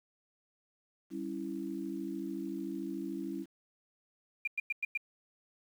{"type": "chord", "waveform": "sine", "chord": "C# diminished", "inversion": "second", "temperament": "equal with one note detuned", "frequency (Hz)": [196, 276.1, 329.6], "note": ["G3", "C#4", "E4"], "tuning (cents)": [0, -7, 0], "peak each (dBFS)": [-42, -40, -39], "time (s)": [1.1, 3.46], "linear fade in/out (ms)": 50}
{"type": "tone bursts", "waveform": "sine", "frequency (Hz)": 2400, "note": "D7", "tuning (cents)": 37, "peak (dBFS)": -30, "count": 5, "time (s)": [4.45, 4.975], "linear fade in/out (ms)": 5, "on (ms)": 25, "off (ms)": 100}
{"effects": ["10-bit"]}